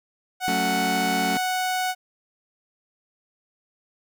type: tone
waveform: sawtooth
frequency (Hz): 740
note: F#5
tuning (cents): 0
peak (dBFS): -19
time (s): 0.4-1.95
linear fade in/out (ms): 50
type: chord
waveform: sawtooth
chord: F# minor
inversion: none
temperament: just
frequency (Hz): 185 / 222 / 277.5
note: F#3 / A3 / C#4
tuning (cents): 0 / +16 / +2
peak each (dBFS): -25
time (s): 0.48-1.37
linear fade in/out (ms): 0
effects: none